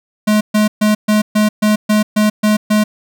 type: tone bursts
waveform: square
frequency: 212.3 Hz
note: G#3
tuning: 38 cents sharp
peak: -10 dBFS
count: 10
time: 0.27-2.84 s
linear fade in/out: 10 ms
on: 140 ms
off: 130 ms
effects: none